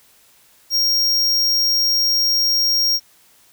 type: tone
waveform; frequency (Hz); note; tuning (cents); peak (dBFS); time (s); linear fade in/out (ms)
square; 5580; F8; -2; -15; 0.7-3; 50
effects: white hiss -53 dBFS RMS until 3.52 s